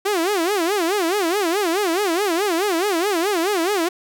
sawtooth tone with vibrato, 370 Hz, F#4, in tune, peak -14 dBFS, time 0.05-3.89 s, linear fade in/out 10 ms, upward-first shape sine, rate 4.7 Hz, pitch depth 230 cents each way, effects none

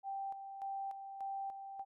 sine tone with tremolo, 784 Hz, G5, in tune, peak -38 dBFS, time 0.03-1.85 s, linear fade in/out 50 ms, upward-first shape square, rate 1.7 Hz, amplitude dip 55%, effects none

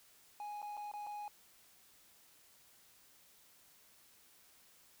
triangle tone with dropouts, 830.6 Hz, G#5, in tune, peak -40 dBFS, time 0.4-1.28 s, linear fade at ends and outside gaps 1 ms, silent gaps 0.618-0.627 / 0.769-0.775 / 0.915-0.937 / 1.066-1.07 s, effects white hiss -65 dBFS RMS until 5 s

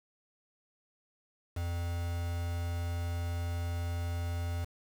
triangle tone with quantisation, 86 Hz, F2, 26 cents flat, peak -30 dBFS, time 1.56-4.65 s, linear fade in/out 10 ms, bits 7, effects none

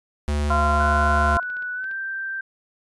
square tone, 73.5 Hz, D2, 2 cents sharp, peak -21 dBFS, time 0.28-1.37 s, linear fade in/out 0 ms
harmonic tone, 344.4 Hz, F4, 24 cents flat, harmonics 2 / 3 / 4, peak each -23 / -23 / -23 dBFS, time 0.5-1.4 s, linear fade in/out 5 ms
sine tone with pitch glide, 1480 to 1568 Hz, F#6 to G6, 0 to 0 cents, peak -26 dBFS, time 0.8-2.41 s, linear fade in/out 5 ms, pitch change +100 cents, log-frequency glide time 1.75-1.9 s
clicks, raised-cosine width 0.3 ms, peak -31 dBFS, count 7, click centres 1.155 / 1.429 / 1.501 / 1.568 / 1.624 / 1.842 / 1.913 s
effects resampled to 24000 Hz

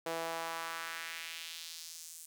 sawtooth tone with high-pass filter sweep, 164.81 Hz, E3, in tune, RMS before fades -42 dBFS, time 0.06-2.26 s, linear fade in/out 5 ms, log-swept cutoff 510 to 8500 Hz, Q 1.6, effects none

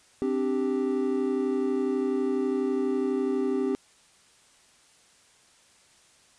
triangle chord, C suspended second, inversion none, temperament equal, 261.6 / 293.7 / 392 Hz, C4 / D4 / G4, 0 / 0 / 0 cents, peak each -26 / -30 / -25 dBFS, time 0.22-3.75 s, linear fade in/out 0 ms, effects white hiss -59 dBFS RMS until 6.38 s + resampled to 22050 Hz

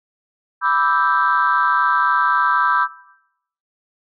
sine chord, E minor seventh, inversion second, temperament equal, 987.8 / 1174.7 / 1318.5 / 1568 Hz, B5 / D6 / E6 / G6, 0 / 0 / 0 / 0 cents, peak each -19 dBFS, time 0.61-2.88 s, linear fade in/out 50 ms, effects noise-tail reverb RT60 0.8 s tail -18 dB re dry + tanh soft clip ceiling -6 dBFS

